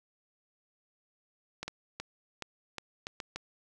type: clicks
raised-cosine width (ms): 0.2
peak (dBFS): -20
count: 8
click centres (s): 1.63 / 1.68 / 2 / 2.423 / 2.783 / 3.069 / 3.202 / 3.36
effects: none